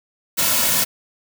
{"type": "noise with comb filter", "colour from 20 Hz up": "white", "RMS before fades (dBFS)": -18, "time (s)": [0.37, 0.85], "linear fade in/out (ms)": 20, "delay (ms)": 2.5, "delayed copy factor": -0.65, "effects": []}